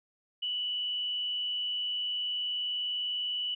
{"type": "tone with frequency modulation", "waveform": "sine", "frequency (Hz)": 2960, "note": "F#7", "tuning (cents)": 0, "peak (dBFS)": -30, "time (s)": [0.42, 3.55], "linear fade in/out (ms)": 10, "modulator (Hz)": 99.7, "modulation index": 0.49, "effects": []}